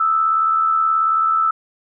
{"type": "tone pair together", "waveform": "sine", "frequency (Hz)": [1239.4, 1318], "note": ["D#6", "E6"], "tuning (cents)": [-7, -1], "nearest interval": "minor second", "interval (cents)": 106, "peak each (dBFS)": [-24, -14], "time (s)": [0, 1.51], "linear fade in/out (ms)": 5, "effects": []}